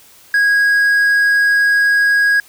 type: tone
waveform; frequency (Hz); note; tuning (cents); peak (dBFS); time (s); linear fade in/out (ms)
triangle; 1648; G#6; -14; -8; 0.34-2.4; 2
effects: white hiss -45 dBFS RMS until 2.48 s